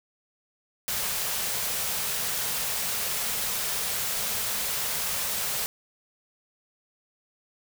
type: band-stop noise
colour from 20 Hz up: white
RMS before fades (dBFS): -29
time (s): 0.88-5.66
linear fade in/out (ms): 0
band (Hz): 240 to 380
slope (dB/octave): 96
effects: none